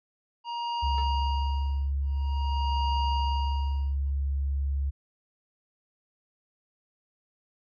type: tone with tremolo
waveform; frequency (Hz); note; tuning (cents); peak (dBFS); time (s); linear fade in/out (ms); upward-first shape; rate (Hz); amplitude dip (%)
square; 944; A#5; +22; -28; 0.44-4.12; 50; sine; 0.49; 100
type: tone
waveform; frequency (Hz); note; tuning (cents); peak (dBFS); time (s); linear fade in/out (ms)
sine; 69.3; C#2; 0; -25; 0.82-4.91; 20
type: tone with exponential decay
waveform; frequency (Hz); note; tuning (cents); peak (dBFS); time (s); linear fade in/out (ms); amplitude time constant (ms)
15% pulse; 439.4; A4; -2; -34; 0.98-1.13; 0; 32
effects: resampled to 11025 Hz